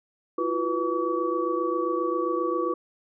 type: tone cluster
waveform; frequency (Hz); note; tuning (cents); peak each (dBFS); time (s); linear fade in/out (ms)
sine; 333 / 360.5 / 491.5 / 1139; E4 / F#4 / B4 / C#6; +18 / -45 / -8 / +47; -29; 0.38-2.74; 5
effects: none